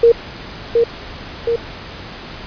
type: tone with echo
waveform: sine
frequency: 466.2 Hz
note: A#4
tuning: in tune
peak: -5 dBFS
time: 0.03-0.12 s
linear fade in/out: 5 ms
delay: 720 ms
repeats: 2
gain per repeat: -4 dB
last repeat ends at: 1.56 s
effects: pink hiss -32 dBFS RMS until 2.46 s + resampled to 11025 Hz